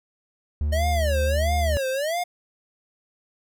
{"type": "tone", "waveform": "triangle", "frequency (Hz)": 74.8, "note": "D2", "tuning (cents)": 32, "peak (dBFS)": -19, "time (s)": [0.61, 1.77], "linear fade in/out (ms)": 0}
{"type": "tone with vibrato", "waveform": "square", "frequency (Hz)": 608, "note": "D#5", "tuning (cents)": -40, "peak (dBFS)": -24, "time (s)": [0.72, 2.24], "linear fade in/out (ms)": 10, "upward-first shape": "sine", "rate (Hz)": 1.5, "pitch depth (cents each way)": 270}
{"effects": []}